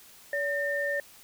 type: tone pair together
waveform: sine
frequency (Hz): 570.1 / 1810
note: C#5 / A6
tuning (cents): +48 / +48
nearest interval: octave + minor sixth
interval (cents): 2000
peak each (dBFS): -30 / -29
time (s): 0.33-1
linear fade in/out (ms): 2
effects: white hiss -53 dBFS RMS until 1.23 s